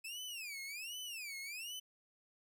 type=tone with vibrato; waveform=sawtooth; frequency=2553 Hz; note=D#7; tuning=44 cents sharp; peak=-40 dBFS; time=0.04-1.8 s; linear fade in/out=10 ms; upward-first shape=sine; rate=1.3 Hz; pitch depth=290 cents each way; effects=none